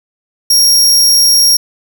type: tone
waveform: sawtooth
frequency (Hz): 5588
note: F8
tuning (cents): 0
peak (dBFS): -3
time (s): 0.5-1.57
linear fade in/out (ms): 5
effects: none